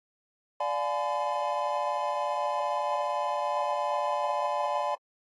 triangle chord, D diminished seventh, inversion none, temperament just, 587.3 / 704.8 / 845.8 / 1014.9 Hz, D5 / F5 / Ab5 / Cb6, 0 / +16 / +31 / +47 cents, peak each -30 / -33 / -30 / -30 dBFS, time 0.6-4.95 s, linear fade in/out 5 ms, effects AAC 32 kbps

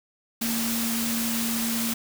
sine tone in noise, 230 Hz, A#3, 23 cents flat, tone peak -27 dBFS, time 0.41-1.94 s, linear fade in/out 10 ms, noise white, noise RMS -29 dBFS, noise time 0.41-1.94 s, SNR -1 dB, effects none

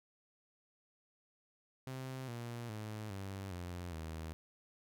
sawtooth tone with pitch steps, 130.81 / 118.58 / 107.49 / 97.43 / 88.32 / 80.06 Hz, C3 / A#2 / A2 / G2 / F2 / D#2, 0 / +30 / -40 / -10 / +20 / +50 cents, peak -38 dBFS, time 1.87-4.33 s, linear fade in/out 0 ms, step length 410 ms, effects none

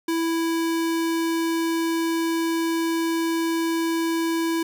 square tone, 330 Hz, E4, 2 cents sharp, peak -22 dBFS, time 0.08-4.63 s, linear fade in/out 5 ms, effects 10-bit

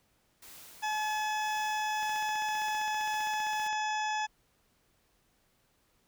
white noise with tremolo, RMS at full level -50 dBFS, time 0.42-3.68 s, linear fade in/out 5 ms, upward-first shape sine, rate 1.9 Hz, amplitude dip 35%
harmonic tone, 855 Hz, A5, 50 cents flat, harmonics 1 / 2 / 3 / 4 / 6 / 7 / 8, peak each -31 / -37 / -41 / -43 / -47 / -48 / -49 dBFS, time 0.82-4.27 s, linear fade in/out 20 ms
click train, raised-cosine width 0.3 ms, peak -30 dBFS, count 27, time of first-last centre 2.03-3.729 s, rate 15.3 Hz
effects pink hiss -71 dBFS RMS until 6.07 s

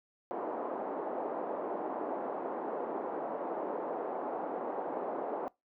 white band-pass noise, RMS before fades -37 dBFS, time 0.31-5.48 s, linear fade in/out 0 ms, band 280 to 850 Hz, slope 24 dB/octave, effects noise-tail reverb RT60 0.2 s tail -23 dB re dry

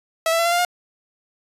sawtooth tone with pitch steps, 652 / 663.4 / 675 / 686.8 / 698.8 / 711 Hz, E5 / E5 / E5 / F5 / F5 / F5, -19 / +11 / +41 / -29 / +1 / +31 cents, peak -13 dBFS, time 0.26-0.65 s, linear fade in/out 2 ms, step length 65 ms, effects resampled to 32000 Hz

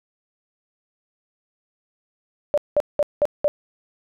sine tone bursts, 587.3 Hz, D5, in tune, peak -14 dBFS, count 5, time 2.54-3.48 s, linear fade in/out 0 ms, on 36 ms, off 190 ms, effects none

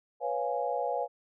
sine chord, C# dominant seventh, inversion third, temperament equal, 493.9 / 554.4 / 698.5 / 830.6 Hz, B4 / C#5 / E#5 / G#5, 0 / 0 / 0 / 0 cents, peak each -34 dBFS, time 0.2-1.08 s, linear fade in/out 50 ms, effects none

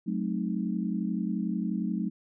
sine chord, F# diminished seventh, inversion none, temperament equal with one note detuned, 185 / 216.3 / 261.6 / 311.1 Hz, F#3 / A3 / C4 / Eb4, 0 / -29 / 0 / 0 cents, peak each -31 / -31 / -37 / -36 dBFS, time 0.06-2.1 s, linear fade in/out 20 ms, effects none

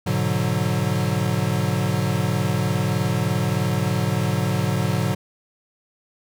square chord, G# half-diminished seventh, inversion none, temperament equal, 103.83 / 123.47 / 146.83 / 185 Hz, G#2 / B2 / D3 / F#3, 0 / 0 / 0 / 0 cents, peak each -26 dBFS, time 0.06-5.15 s, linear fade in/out 10 ms, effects none

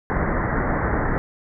pink low-pass noise, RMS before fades -22 dBFS, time 0.1-1.18 s, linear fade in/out 0 ms, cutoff 2000 Hz, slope 96 dB/octave, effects none

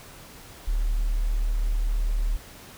sine tone, 37.52 Hz, D1, 38 cents sharp, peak -21 dBFS, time 0.67-2.37 s, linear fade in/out 10 ms, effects pink hiss -46 dBFS RMS until 2.77 s

